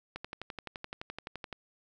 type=click train; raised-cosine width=0.3 ms; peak=-23 dBFS; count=17; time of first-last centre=0.16-1.528 s; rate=11.7 Hz; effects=none